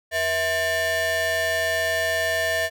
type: ring-modulated tone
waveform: 45% pulse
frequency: 567 Hz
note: C#5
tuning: 39 cents sharp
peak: -18 dBFS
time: 0.11-2.7 s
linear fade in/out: 50 ms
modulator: 1220 Hz
effects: none